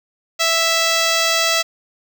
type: tone with notch filter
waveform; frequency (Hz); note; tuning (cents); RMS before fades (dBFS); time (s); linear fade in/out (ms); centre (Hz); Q
5% pulse; 659.3; E5; 0; -17; 0.39-1.63; 20; 10000; 1
effects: none